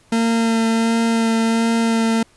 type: tone with vibrato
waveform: 40% pulse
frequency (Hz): 227.6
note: A#3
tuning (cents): -41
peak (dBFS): -14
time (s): 0.12-2.23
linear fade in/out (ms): 5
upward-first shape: sine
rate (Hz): 1.4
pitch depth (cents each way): 13
effects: pink hiss -54 dBFS RMS until 2.36 s + resampled to 24000 Hz

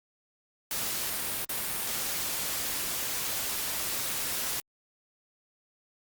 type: noise with dropouts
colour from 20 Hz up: white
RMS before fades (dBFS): -32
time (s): 0.71-4.6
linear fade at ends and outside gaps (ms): 1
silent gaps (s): 1.448-1.493
effects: Opus 48 kbps

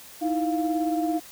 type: tone cluster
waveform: sine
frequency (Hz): 314.6 / 332.6 / 700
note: D#4 / E4 / F5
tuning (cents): +19 / +16 / +4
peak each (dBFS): -24 / -31 / -27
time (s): 0.21-1.2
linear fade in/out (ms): 20
effects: tanh soft clip ceiling -14 dBFS + white hiss -46 dBFS RMS until 1.31 s

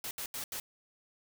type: noise bursts at uneven times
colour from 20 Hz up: white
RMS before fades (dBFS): -39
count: 4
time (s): 0.04-0.11 / 0.18-0.26 / 0.34-0.44 / 0.52-0.6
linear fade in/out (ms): 2
effects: none

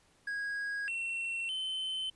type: tone with pitch steps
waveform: triangle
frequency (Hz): 1647 / 2713 / 3065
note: G#6 / E7 / G7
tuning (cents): -15 / +49 / -40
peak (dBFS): -32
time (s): 0.27-2.1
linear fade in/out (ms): 5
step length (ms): 610
effects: pink hiss -67 dBFS RMS until 2.15 s + resampled to 24000 Hz

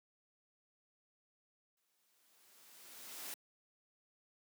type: noise with exponential growth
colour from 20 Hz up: white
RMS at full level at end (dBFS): -44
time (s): 1.77-3.34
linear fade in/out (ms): 2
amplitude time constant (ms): 340
effects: high-pass 200 Hz 12 dB/octave

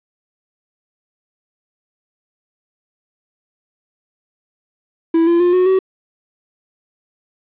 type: tone with pitch steps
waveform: triangle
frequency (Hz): 329.6 / 341.2 / 353.3 / 365.7 / 378.6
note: E4 / F4 / F4 / F#4 / F#4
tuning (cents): 0 / -40 / +20 / -20 / +40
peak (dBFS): -8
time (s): 5.14-5.79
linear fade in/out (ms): 5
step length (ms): 130
effects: resampled to 8000 Hz + 7-bit

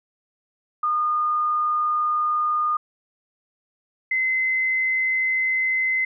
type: tone pair in turn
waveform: sine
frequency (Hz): 1221 / 2053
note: D#6 / C7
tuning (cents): -33 / -33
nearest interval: major sixth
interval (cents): 900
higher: second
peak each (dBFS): -19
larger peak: neither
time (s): 0.83-2.77 / 4.11-6.05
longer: neither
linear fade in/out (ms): 5
effects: none

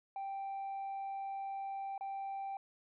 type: tone with dropouts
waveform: sine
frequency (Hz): 784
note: G5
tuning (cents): 0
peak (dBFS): -36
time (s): 0.16-2.57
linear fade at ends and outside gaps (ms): 2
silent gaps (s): 1.979-2.009
effects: tanh soft clip ceiling -37 dBFS

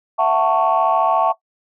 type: chord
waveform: sine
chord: F# minor seventh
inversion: third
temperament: just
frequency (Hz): 666 / 740 / 888 / 1110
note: E5 / F#5 / A5 / C#6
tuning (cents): +18 / 0 / +16 / +2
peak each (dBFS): -18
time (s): 0.18-1.33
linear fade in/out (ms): 20
effects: noise-tail reverb RT60 0.1 s tail -17 dB re dry + tanh soft clip ceiling -5 dBFS

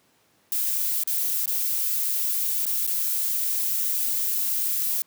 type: noise with dropouts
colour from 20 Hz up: violet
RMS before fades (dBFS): -25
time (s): 0.52-5.02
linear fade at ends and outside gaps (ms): 1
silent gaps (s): 1.036-1.074 / 1.458-1.477 / 2.654-2.665 / 2.867-2.875
effects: pink hiss -63 dBFS RMS until 5.06 s + high-pass 150 Hz 12 dB/octave

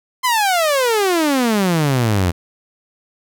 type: exponential sweep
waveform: sawtooth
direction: down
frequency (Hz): 1046.5 to 83.4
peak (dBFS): -10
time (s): 0.23-2.32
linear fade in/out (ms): 20
effects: none

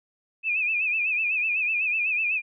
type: tone with vibrato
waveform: sine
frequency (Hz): 2526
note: D#7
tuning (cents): +26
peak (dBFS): -22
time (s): 0.43-2.42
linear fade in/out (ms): 50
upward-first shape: sine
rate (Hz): 8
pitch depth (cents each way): 91
effects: none

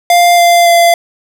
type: tone with pitch steps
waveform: square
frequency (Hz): 698.5 / 692.1 / 685.7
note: F5 / F5 / F5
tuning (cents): 0 / -16 / -32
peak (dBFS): -5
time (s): 0.1-0.94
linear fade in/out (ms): 2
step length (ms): 280
effects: none

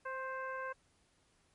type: harmonic tone with a mistuned harmonic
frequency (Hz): 523.3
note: C5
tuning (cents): 0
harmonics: 1 / 2 / 3 / 4 / 5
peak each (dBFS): -43 / -42 / -43 / -55 / -57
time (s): 0.05-0.73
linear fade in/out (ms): 10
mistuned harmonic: 2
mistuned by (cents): +17
effects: pink hiss -72 dBFS RMS until 1.54 s + MP3 48 kbps

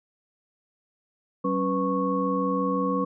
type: tone cluster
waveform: sine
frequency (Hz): 190.4 / 276.2 / 493.2 / 1103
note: F#3 / C#4 / B4 / C#6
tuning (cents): +50 / -6 / -2 / -9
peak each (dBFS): -28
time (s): 1.44-3.05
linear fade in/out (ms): 10
effects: none

